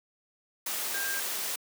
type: tone in noise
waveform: sine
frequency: 1597 Hz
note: G6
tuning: 32 cents sharp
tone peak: -33 dBFS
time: 0.94-1.2 s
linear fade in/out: 5 ms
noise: white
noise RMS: -33 dBFS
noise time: 0.66-1.56 s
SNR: -3 dB
effects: high-pass 300 Hz 12 dB/octave